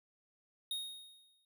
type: tone with exponential decay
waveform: square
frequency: 3729 Hz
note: A#7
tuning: in tune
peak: -35 dBFS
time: 0.71-1.45 s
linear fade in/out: 2 ms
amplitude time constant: 160 ms
effects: none